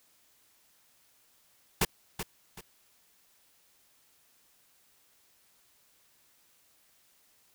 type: noise with echo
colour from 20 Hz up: pink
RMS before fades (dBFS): -25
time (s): 1.81-1.85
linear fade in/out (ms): 5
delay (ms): 380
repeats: 2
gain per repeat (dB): -10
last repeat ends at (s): 2.61
effects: white hiss -66 dBFS RMS until 7.54 s